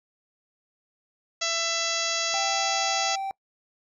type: harmonic tone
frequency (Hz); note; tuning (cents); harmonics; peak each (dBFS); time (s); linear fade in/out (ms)
667; E5; +20; 1 / 2 / 3 / 4 / 5 / 6 / 7 / 8 / 9 / 10; -34 / -34 / -34 / -34 / -34 / -34 / -34 / -34 / -34 / -34; 1.41-3.16; 10
type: tone with pitch glide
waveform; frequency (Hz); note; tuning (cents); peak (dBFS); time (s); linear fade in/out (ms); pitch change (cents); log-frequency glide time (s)
triangle; 784 to 778.6; G5 to G5; 0 to -12; -26; 2.34-3.31; 0; -12; 2.45-2.9
effects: noise-tail reverb RT60 0.1 s tail -24 dB re dry